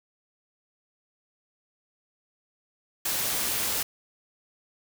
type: noise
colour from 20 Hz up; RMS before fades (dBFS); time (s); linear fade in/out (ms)
white; -28; 3.05-3.83; 5
effects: none